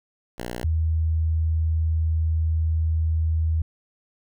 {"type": "tone pair in turn", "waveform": ["5% pulse", "sine"], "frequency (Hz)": [60, 80.09], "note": ["B1", "E2"], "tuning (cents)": [-49, -49], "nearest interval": "perfect fourth", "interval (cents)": 500, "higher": "second", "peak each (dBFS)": -19, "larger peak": "neither", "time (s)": [[0.38, 0.64], [0.64, 3.62]], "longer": "second", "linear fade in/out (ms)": 5, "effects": []}